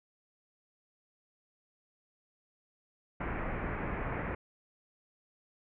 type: low-pass noise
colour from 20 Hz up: pink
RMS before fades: -36 dBFS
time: 3.2-4.35 s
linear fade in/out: 5 ms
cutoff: 2300 Hz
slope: 48 dB/octave
effects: none